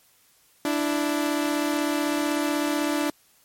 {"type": "tone pair together", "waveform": "sawtooth", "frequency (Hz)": [293.7, 329.7], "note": ["D4", "E4"], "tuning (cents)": [0, 0], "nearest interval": "major second", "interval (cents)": 200, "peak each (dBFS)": [-20, -24], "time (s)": [0.65, 3.1], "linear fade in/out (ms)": 2, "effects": ["white hiss -60 dBFS RMS until 3.44 s", "MP3 64 kbps"]}